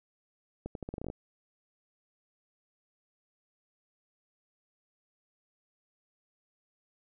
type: accelerating click train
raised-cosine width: 2 ms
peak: -24 dBFS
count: 11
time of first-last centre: 0.66-1.101 s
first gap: 92 ms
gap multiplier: 0.82
effects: none